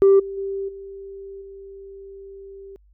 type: tone with level steps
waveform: sine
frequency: 392 Hz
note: G4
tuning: in tune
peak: -8 / -28 / -24 / -34 / -37 dBFS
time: 0.02-2.76 s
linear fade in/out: 0 ms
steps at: 0.19 / 0.37 / 0.68 / 1.41 s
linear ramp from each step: 10 ms
effects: tanh soft clip ceiling -8 dBFS + added 50 Hz sine -52 dBFS peak until 2.93 s